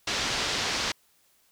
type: low-pass noise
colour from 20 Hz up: white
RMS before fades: -29 dBFS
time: 0.07-0.92 s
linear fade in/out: 5 ms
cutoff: 5600 Hz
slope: 24 dB/octave
effects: white hiss -65 dBFS RMS until 1.51 s